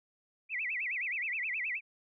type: tone with vibrato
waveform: sine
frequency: 2271 Hz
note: C#7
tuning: 41 cents sharp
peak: -32 dBFS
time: 0.49-1.81 s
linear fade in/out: 50 ms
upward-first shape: sine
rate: 9.5 Hz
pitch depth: 280 cents each way
effects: none